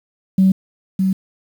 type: tone with echo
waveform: sine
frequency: 190 Hz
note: F#3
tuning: 46 cents sharp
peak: -8 dBFS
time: 0.38-0.52 s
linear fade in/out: 5 ms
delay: 610 ms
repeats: 1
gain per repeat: -5 dB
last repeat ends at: 1.13 s
effects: tanh soft clip ceiling -4 dBFS + 7-bit